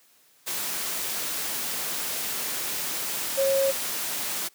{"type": "tone in noise", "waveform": "sine", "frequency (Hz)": 544, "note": "C#5", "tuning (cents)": -33, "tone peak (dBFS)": -20, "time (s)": [3.37, 3.72], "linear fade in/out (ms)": 20, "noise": "white", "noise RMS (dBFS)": -30, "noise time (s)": [0.46, 4.49], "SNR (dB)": 7, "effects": ["white hiss -60 dBFS RMS until 4.54 s", "high-pass 150 Hz 12 dB/octave"]}